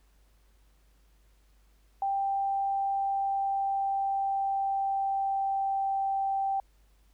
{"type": "tone with pitch glide", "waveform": "sine", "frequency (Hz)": [787, 781.6], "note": ["G5", "G5"], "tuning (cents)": [7, -5], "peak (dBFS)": -26, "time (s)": [2.02, 6.6], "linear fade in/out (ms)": 2, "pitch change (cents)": -12, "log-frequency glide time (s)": [2.95, 6], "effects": ["added 50 Hz sine -60 dBFS peak until 7.13 s", "pink hiss -70 dBFS RMS until 7.13 s"]}